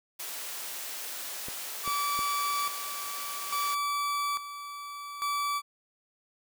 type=high-pass noise; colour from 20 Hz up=white; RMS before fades=-38 dBFS; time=0.19-3.75 s; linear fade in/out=10 ms; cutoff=410 Hz; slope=12 dB/octave
type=clicks; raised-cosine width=2 ms; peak=-28 dBFS; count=3; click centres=1.485 / 1.877 / 2.191 s
type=tone with tremolo; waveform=40% pulse; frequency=1154 Hz; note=D6; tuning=31 cents flat; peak=-27 dBFS; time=1.83-5.62 s; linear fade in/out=50 ms; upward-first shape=square; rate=0.59 Hz; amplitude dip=70%
effects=none